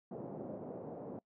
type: band-pass noise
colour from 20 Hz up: white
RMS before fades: -45 dBFS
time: 0.11-1.19 s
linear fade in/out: 2 ms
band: 130 to 600 Hz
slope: 24 dB/octave
effects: noise-tail reverb RT60 0.1 s tail -24 dB re dry